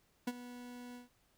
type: tone with ADSR envelope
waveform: 40% pulse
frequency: 245.1 Hz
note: B3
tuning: 13 cents flat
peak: -31 dBFS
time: 0.27-1.09 s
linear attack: 7 ms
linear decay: 40 ms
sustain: -15 dB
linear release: 140 ms
effects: pink hiss -73 dBFS RMS until 1.37 s